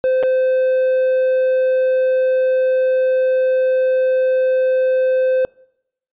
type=tone with dropouts; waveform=triangle; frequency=517 Hz; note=C5; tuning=21 cents flat; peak=-11 dBFS; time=0.04-5.45 s; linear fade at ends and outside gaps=0 ms; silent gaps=0.228-0.234 s; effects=noise-tail reverb RT60 0.8 s tail -25 dB re dry + resampled to 8000 Hz